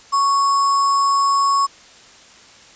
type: tone with sample-and-hold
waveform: sine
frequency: 1108.7 Hz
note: C#6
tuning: in tune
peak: -13 dBFS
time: 0.12-1.67 s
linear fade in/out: 20 ms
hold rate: 6300 Hz
effects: white hiss -45 dBFS RMS until 2.75 s + resampled to 16000 Hz